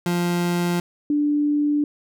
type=tone pair in turn; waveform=30% pulse / sine; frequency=174.61 / 293.9 Hz; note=F3 / D4; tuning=0 / +1 cents; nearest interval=major sixth; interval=901 cents; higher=second; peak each=-17 dBFS; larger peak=neither; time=0.06-0.8 / 1.1-1.84 s; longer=neither; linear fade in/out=2 ms; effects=none